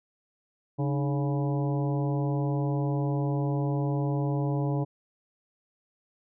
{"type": "harmonic tone with a mistuned harmonic", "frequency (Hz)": 140, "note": "C#3", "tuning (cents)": 18, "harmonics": [1, 2, 3, 4, 5, 6, 7], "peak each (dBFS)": [-26, -32, -36, -38, -40, -42, -43], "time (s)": [0.78, 4.85], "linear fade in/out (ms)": 20, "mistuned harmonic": 2, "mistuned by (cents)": 120, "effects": []}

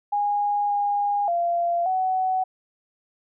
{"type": "tone with pitch steps", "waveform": "sine", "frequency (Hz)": [821, 816, 689, 750], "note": ["G#5", "G#5", "F5", "F#5"], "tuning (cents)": [-20, -31, -24, 23], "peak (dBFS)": -20, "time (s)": [0.12, 2.44], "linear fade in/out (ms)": 10, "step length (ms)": 580, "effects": []}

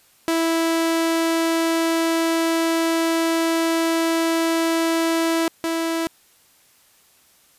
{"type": "tone pair in turn", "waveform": "sawtooth", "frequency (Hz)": [329.1, 329.1], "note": ["E4", "E4"], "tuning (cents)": [-3, -3], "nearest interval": "unison", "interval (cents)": 0, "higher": "neither", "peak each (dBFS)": [-14, -17], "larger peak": "first", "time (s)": [[0.28, 5.48], [5.64, 6.07]], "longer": "first", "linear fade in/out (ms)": 0, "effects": ["white hiss -56 dBFS RMS until 7.58 s", "resampled to 32000 Hz"]}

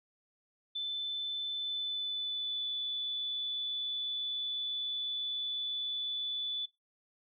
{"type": "tone with pitch glide", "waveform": "sine", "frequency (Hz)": [3520, 3474], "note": ["A7", "A7"], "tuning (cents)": [0, -23], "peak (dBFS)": -33, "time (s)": [0.75, 6.66], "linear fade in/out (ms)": 10, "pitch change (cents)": -23, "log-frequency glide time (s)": [1.54, 2.72], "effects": ["noise-tail reverb RT60 0.2 s tail -20 dB re dry"]}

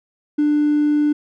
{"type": "tone with hard clipping", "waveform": "triangle", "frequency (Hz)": 296.6, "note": "D4", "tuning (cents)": 17, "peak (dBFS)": -14, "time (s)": [0.38, 1.13], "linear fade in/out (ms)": 10, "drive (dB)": 4, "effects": []}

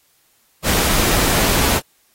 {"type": "noise", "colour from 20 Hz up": "pink", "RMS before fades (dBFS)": -17, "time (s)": [0.63, 1.81], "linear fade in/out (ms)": 50, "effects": ["white hiss -59 dBFS RMS until 2.14 s", "AAC 48 kbps"]}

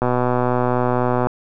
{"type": "click train", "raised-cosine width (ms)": 1, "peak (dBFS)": -5, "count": 156, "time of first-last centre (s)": [0.02, 1.27], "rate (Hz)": 124, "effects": []}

